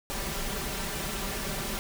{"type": "noise with comb filter", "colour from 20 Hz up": "pink", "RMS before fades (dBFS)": -33, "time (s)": [0.1, 1.79], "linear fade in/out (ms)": 0, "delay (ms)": 5.1, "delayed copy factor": 0.6, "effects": []}